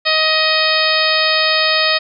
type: harmonic tone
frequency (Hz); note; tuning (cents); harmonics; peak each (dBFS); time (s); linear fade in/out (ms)
628; D#5; +16; 1 / 2 / 3 / 4 / 5 / 6 / 7 / 8; -20 / -21 / -19 / -20 / -23 / -20 / -19 / -22; 0.05-1.99; 20
effects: none